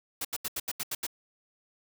white noise bursts, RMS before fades -33 dBFS, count 8, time 0.21-1.067 s, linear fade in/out 5 ms, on 38 ms, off 79 ms, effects none

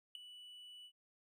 triangle tone with ADSR envelope, 2960 Hz, F#7, in tune, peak -37 dBFS, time 0.15-0.92 s, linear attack 3 ms, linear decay 4 ms, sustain -14 dB, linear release 68 ms, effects none

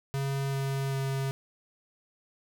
square tone with pitch steps, 137.4 / 136.45 / 135.51 Hz, C#3 / C#3 / C#3, -15 / -27 / -39 cents, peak -29 dBFS, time 0.14-1.31 s, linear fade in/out 0 ms, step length 390 ms, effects none

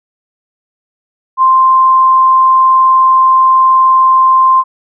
sine tone, 1046.5 Hz, C6, in tune, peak -4 dBFS, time 1.37-4.64 s, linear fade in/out 50 ms, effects none

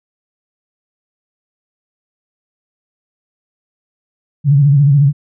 sine tone with vibrato, 142 Hz, C#3, 42 cents sharp, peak -6 dBFS, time 4.44-5.13 s, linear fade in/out 50 ms, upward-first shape sine, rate 14 Hz, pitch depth 88 cents each way, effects none

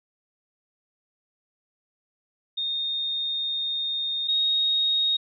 sine tone pair in turn, 3678 / 3740 Hz, A#7 / A#7, -24 / +5 cents, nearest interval unison, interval 29 cents, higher second, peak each -25 / -20 dBFS, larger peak second, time 2.57-4.28 / 4.28-5.17 s, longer first, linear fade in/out 10 ms, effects none

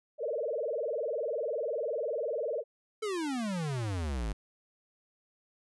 sine tone with vibrato, 523.3 Hz, C5, in tune, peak -30 dBFS, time 0.18-2.64 s, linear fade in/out 50 ms, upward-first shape sine, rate 20 Hz, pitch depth 300 cents each way
square exponential sweep, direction down, 448.1 to 48.92 Hz, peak -32 dBFS, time 3.02-4.33 s, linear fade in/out 10 ms
effects resampled to 24000 Hz

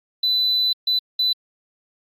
sine tone bursts at uneven times, 3997 Hz, B7, 20 cents sharp, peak -15 dBFS, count 3, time 0.23-0.73 / 0.87-0.99 / 1.19-1.33 s, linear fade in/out 5 ms, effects tanh soft clip ceiling -14 dBFS + Opus 48 kbps

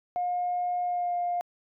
sine tone with pitch glide, 714 to 705 Hz, F5 to F5, +38 to +16 cents, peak -25 dBFS, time 0.16-1.41 s, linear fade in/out 0 ms, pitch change -22 cents, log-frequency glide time 0.83-1.15 s, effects tanh soft clip ceiling -21 dBFS

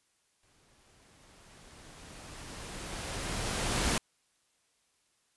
pink noise with exponential growth, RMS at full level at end -28 dBFS, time 0.43-3.98 s, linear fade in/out 2 ms, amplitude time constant 770 ms, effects white hiss -73 dBFS RMS until 5.36 s + resampled to 24000 Hz

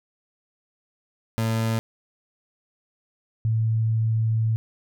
30% pulse / sine tone pair in turn, 112.4 / 111.62 Hz, A2 / A2, +37 / +25 cents, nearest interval unison, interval 12 cents, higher first, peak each -19 dBFS, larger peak neither, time 1.38-1.79 / 3.45-4.56 s, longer second, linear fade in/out 0 ms, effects none

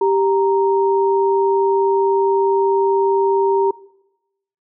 sine tone pair together, 391.7 / 932.3 Hz, G4 / A#5, -1 / 0 cents, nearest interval octave + minor third, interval 1501 cents, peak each -14 / -18 dBFS, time 0.01-3.71 s, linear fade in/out 5 ms, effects noise-tail reverb RT60 0.9 s tail -21 dB re dry

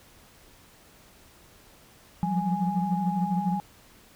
sine tone cluster, 174 / 181.1 / 194 / 831 Hz, F3 / F#3 / G3 / G#5, -6 / -37 / -18 / +1 cents, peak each -29 dBFS, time 2.23-3.6 s, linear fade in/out 0 ms, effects tanh soft clip ceiling -14 dBFS + pink hiss -55 dBFS RMS until 4.15 s

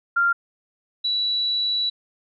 sine tone pair in turn, 1391 / 3934 Hz, F6 / B7, -7 / -7 cents, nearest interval octave + tritone, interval 1800 cents, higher second, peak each -16 / -20 dBFS, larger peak first, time 0.16-0.33 / 1.04-1.9 s, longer second, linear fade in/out 10 ms, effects none

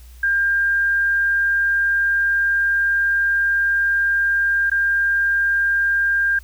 sine tone with dropouts, 1600 Hz, G6, 35 cents sharp, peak -15 dBFS, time 0.23-6.39 s, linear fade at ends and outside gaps 5 ms, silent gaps 4.699-4.715 s, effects added 60 Hz sine -39 dBFS peak until 6.43 s + white hiss -52 dBFS RMS until 6.43 s

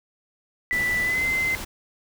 sine tone with pitch glide, 1978 to 2066 Hz, B6 to C7, +2 to -22 cents, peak -21 dBFS, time 0.71-1.55 s, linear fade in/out 0 ms, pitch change +76 cents, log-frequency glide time 1.02-1.23 s
pink noise, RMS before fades -34 dBFS, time 0.72-1.65 s, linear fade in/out 10 ms
effects none

